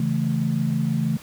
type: chord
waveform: sine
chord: A major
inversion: first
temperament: equal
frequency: 138.59 / 164.81 / 220 Hz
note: C#3 / E3 / A3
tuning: 0 / 0 / 0 cents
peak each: -24 dBFS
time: 0-1.17 s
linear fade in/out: 2 ms
effects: pink hiss -44 dBFS RMS until 1.22 s + high-pass 80 Hz 12 dB/octave